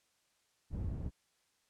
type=low-pass noise; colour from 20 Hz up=white; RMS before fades=-38 dBFS; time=0.7-1.11 s; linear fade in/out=50 ms; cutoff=120 Hz; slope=12 dB/octave; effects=white hiss -75 dBFS RMS until 1.69 s + low-pass 9000 Hz 12 dB/octave